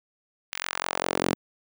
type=tone with high-pass filter sweep; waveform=sawtooth; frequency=45.04 Hz; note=F#1; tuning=46 cents flat; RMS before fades=-29 dBFS; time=0.52-1.35 s; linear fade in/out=0 ms; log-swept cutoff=2300 to 230 Hz; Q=1.2; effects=none